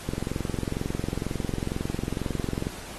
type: click train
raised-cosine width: 3 ms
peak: -15 dBFS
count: 58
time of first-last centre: 0.09-2.669 s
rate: 22.1 Hz
effects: pink hiss -41 dBFS RMS until 2.98 s + AAC 32 kbps